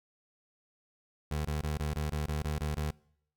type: tone bursts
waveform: 25% pulse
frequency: 75.6 Hz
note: D#2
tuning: 49 cents flat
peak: -27 dBFS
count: 10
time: 1.31-2.908 s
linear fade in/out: 5 ms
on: 140 ms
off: 22 ms
effects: noise-tail reverb RT60 0.7 s tail -24 dB re dry